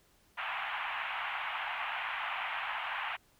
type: band-pass noise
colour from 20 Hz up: pink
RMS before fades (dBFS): -37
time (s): 0.37-3.17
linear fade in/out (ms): 20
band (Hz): 760 to 3000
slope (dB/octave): 48
effects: pink hiss -67 dBFS RMS until 3.39 s